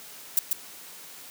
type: noise with echo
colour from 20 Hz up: violet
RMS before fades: -20 dBFS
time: 0.37-0.39 s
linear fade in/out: 2 ms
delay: 140 ms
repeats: 1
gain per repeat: -4 dB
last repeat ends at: 0.53 s
effects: white hiss -45 dBFS RMS until 1.3 s + high-pass 150 Hz 12 dB/octave